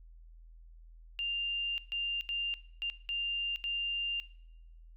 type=tone bursts at uneven times; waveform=sine; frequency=2794 Hz; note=F7; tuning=in tune; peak=-32 dBFS; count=6; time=1.19-1.78 / 1.92-2.21 / 2.29-2.54 / 2.82-2.9 / 3.09-3.56 / 3.64-4.2 s; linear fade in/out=0 ms; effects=noise-tail reverb RT60 0.8 s tail -19 dB re dry + added 41 Hz sine -51 dBFS peak until 4.96 s